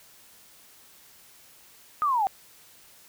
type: linear sweep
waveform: sine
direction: down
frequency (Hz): 1258 to 745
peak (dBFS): -21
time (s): 2.02-2.27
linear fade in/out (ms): 0
effects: white hiss -54 dBFS RMS until 3.08 s